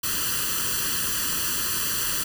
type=noise with comb filter; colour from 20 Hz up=white; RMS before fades=-26 dBFS; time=0.03-2.24 s; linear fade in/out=10 ms; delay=0.67 ms; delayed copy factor=+1; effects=none